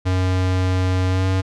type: tone with pitch glide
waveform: square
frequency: 92.5 to 94.23 Hz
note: F#2 to F#2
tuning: 0 to +32 cents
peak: -17 dBFS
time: 0.05-1.42 s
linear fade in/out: 20 ms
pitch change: +32 cents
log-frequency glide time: 1.08-1.26 s
effects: low-pass 6000 Hz 12 dB/octave

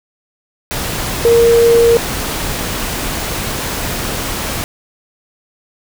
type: tone in noise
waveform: sine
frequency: 466.2 Hz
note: A#4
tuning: in tune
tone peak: -6 dBFS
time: 1.25-1.97 s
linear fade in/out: 0 ms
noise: pink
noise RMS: -20 dBFS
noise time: 0.71-4.64 s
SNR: +11 dB
effects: none

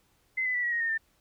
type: tone with pitch steps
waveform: sine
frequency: 2053 / 2007 / 1962.6 / 1918.8 / 1876.1 / 1834.3 / 1793.4 Hz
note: C7 / B6 / B6 / A#6 / A#6 / A#6 / A6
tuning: -33 / +27 / -11 / +50 / +11 / -28 / +33 cents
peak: -26 dBFS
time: 0.37-0.979 s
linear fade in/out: 10 ms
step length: 87 ms
effects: pink hiss -68 dBFS RMS until 1.2 s

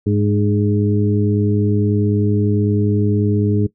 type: harmonic tone with a mistuned harmonic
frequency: 103.83 Hz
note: G#2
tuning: in tune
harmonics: 1 / 2 / 3 / 4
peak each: -16 / -19 / -21 / -22 dBFS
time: 0.06-3.67 s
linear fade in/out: 10 ms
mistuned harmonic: 3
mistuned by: -30 cents
effects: noise-tail reverb RT60 0.1 s tail -18 dB re dry

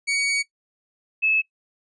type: tone pair in turn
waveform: sawtooth / sine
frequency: 2247 / 2601 Hz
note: C#7 / E7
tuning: +23 / -24 cents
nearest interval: minor third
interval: 253 cents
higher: second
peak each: -17 dBFS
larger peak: neither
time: 0.07-0.43 / 1.22-1.42 s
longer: first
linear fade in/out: 20 ms
effects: noise-tail reverb RT60 0.1 s tail -18 dB re dry + resampled to 22050 Hz

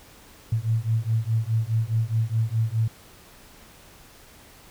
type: beating tone pair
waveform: sine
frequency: 110 / 114.8 Hz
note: A2 / A#2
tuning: 0 / -26 cents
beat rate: 4.8 Hz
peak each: -24 dBFS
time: 0.52-2.88 s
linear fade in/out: 5 ms
effects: pink hiss -50 dBFS RMS until 4.7 s

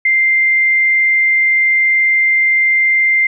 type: tone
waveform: sine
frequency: 2093 Hz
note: C7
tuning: in tune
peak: -9 dBFS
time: 0.05-3.27 s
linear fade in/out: 5 ms
effects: none

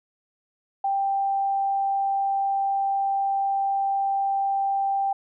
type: tone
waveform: sine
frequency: 787 Hz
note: G5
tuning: 7 cents sharp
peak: -21 dBFS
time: 0.84-5.13 s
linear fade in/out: 5 ms
effects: none

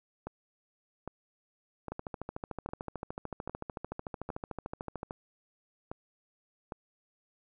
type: two click trains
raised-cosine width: 1 ms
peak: -23 / -24 dBFS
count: 43 / 9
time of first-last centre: 1.92-5.031 / 0.27-6.722 s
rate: 13.5 / 1.24 Hz
effects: none

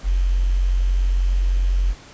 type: tone with quantisation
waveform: sine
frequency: 45.13 Hz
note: F#1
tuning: 42 cents flat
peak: -15 dBFS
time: 0.03-1.95 s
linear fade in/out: 50 ms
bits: 7
effects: pink hiss -44 dBFS RMS until 2.13 s + resampled to 16000 Hz

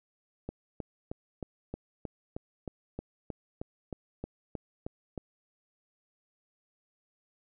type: click train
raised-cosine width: 2 ms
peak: -23 dBFS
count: 16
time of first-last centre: 0.49-5.178 s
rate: 3.2 Hz
effects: none

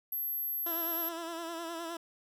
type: tone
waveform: sine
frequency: 12220 Hz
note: G9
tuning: 45 cents flat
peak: -32 dBFS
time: 0.12-1.09 s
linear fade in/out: 5 ms
type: tone with vibrato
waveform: 15% pulse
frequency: 334 Hz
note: E4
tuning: 23 cents sharp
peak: -31 dBFS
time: 0.66-1.97 s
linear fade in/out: 5 ms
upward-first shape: sine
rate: 9.7 Hz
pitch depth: 48 cents each way
effects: none

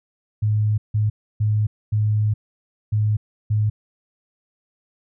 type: tone bursts at uneven times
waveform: sine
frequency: 106.5 Hz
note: G#2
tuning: 44 cents sharp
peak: -16 dBFS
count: 6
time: 0.42-0.78 / 0.94-1.1 / 1.4-1.67 / 1.92-2.34 / 2.92-3.17 / 3.5-3.7 s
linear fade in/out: 10 ms
effects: none

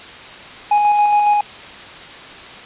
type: tone with tremolo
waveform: triangle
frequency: 830.6 Hz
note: G#5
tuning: in tune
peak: -8 dBFS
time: 0.71-1.41 s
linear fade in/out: 5 ms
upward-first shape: square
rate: 7.2 Hz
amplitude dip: 25%
effects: white hiss -35 dBFS RMS until 2.65 s + resampled to 8000 Hz

